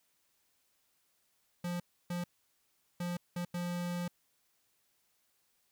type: tone bursts at uneven times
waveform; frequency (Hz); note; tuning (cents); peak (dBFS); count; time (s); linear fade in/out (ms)
square; 175.4; F3; +8; -35; 5; 1.64-1.8 / 2.1-2.24 / 3-3.17 / 3.36-3.45 / 3.54-4.08; 5
effects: white hiss -75 dBFS RMS until 5.71 s